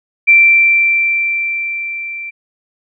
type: tone with level ramp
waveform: sine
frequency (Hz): 2349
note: D7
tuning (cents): 0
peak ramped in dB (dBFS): -3 to -23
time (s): 0.27-2.31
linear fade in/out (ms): 20
effects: none